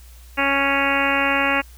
harmonic tone, 277.2 Hz, C#4, in tune, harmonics 1 / 2 / 3 / 4 / 5 / 6 / 7 / 8 / 9 / 10, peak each -26 / -26 / -26 / -26 / -26 / -26 / -26 / -26 / -26 / -26 dBFS, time 0.37-1.62 s, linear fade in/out 20 ms, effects added 60 Hz sine -41 dBFS peak until 1.77 s + white hiss -51 dBFS RMS until 1.77 s

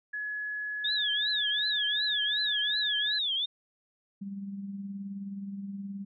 sine tone, 1694 Hz, G#6, 34 cents sharp, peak -32 dBFS, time 0.13-3.19 s, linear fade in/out 10 ms
sine tone with vibrato, 3556 Hz, A7, 18 cents sharp, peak -27 dBFS, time 0.84-3.46 s, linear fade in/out 10 ms, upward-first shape triangle, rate 2.7 Hz, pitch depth 250 cents each way
sine tone with tremolo, 198 Hz, G3, 18 cents sharp, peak -33 dBFS, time 4.21-6.05 s, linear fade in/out 10 ms, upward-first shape triangle, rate 19 Hz, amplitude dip 50%
effects none

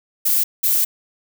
violet noise bursts at uneven times, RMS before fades -17 dBFS, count 2, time 0.25-0.44 / 0.63-0.85 s, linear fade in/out 10 ms, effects none

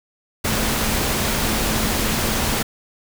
sine tone in noise, 220 Hz, A3, in tune, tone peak -29 dBFS, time 0.44-2.63 s, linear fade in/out 10 ms, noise pink, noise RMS -21 dBFS, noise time 0.44-2.63 s, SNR -11 dB, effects none

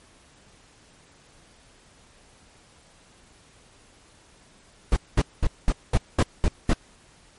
brown noise bursts, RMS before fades -18 dBFS, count 8, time 4.92-6.734 s, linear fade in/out 2 ms, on 43 ms, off 210 ms, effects pink hiss -55 dBFS RMS until 7.38 s + MP3 48 kbps

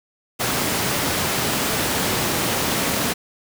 pink high-pass noise, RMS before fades -22 dBFS, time 0.39-3.14 s, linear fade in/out 20 ms, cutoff 120 Hz, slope 12 dB/octave, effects none

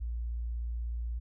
sine tone, 58.27 Hz, A#1, in tune, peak -32 dBFS, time 0-1.2 s, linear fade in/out 20 ms, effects none

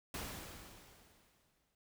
pink noise with exponential decay, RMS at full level -42 dBFS, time 0.14-1.75 s, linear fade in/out 2 ms, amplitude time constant 350 ms, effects none

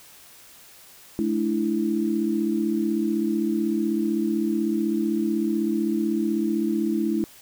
sine chord, A suspended fourth, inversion none, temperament equal with one note detuned, 214.9 / 293.7 / 329.6 Hz, A3 / D4 / E4, -41 / 0 / 0 cents, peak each -25 / -28 / -24 dBFS, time 1.19-7.24 s, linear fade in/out 0 ms, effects white hiss -49 dBFS RMS until 7.41 s

